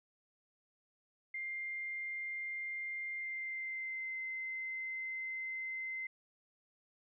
sine tone with pitch glide, 2100 to 2068 Hz, C7 to C7, +6 to -21 cents, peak -38 dBFS, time 1.34-6.07 s, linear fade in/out 5 ms, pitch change -27 cents, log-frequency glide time 3.17-4.19 s, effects none

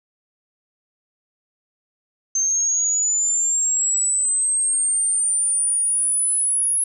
sine linear sweep, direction up, 6272 to 10548 Hz, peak -17 dBFS, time 2.35-6.84 s, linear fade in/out 5 ms, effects none

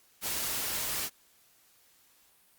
white noise, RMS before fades -33 dBFS, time 0.21-1.1 s, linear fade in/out 50 ms, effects white hiss -64 dBFS RMS until 2.58 s + Opus 48 kbps

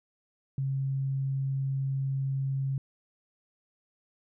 sine tone, 135.5 Hz, C#3, 39 cents flat, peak -27 dBFS, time 0.58-2.78 s, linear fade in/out 2 ms, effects none

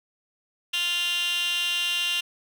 15% pulse tone with high-pass filter, 349.2 Hz, F4, in tune, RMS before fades -26 dBFS, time 0.73-2.21 s, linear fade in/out 10 ms, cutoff 2700 Hz, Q 9.4, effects none

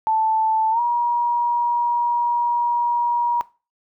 sine tone with pitch glide, 880 to 954.1 Hz, A5 to A#5, 0 to +40 cents, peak -16 dBFS, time 0.07-3.41 s, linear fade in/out 0 ms, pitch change +140 cents, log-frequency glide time 0.71-0.8 s, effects noise-tail reverb RT60 0.3 s tail -18 dB re dry

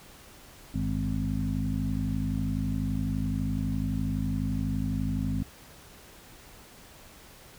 harmonic tone with a mistuned harmonic, 51.91 Hz, G#1, in tune, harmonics 1 / 2 / 3 / 4 / 5, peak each -33 / -33 / -33 / -33 / -33 dBFS, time 0.74-5.43 s, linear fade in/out 5 ms, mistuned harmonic 2, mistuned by -84 cents, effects pink hiss -51 dBFS RMS until 7.58 s

